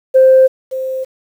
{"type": "tone with echo", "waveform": "sine", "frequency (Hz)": 523.3, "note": "C5", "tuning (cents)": 0, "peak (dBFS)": -3, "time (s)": [0.14, 0.48], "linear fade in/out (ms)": 20, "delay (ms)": 570, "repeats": 1, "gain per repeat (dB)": -14, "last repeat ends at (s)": 1.05, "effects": ["tanh soft clip ceiling 0 dBFS", "7-bit"]}